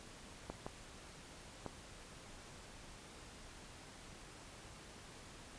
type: clicks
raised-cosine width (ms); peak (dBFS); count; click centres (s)
1; -28; 3; 0.5 / 0.665 / 1.663
effects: pink hiss -55 dBFS RMS until 5.58 s + resampled to 22050 Hz